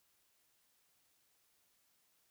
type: silence
effects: white hiss -75 dBFS RMS until 2.3 s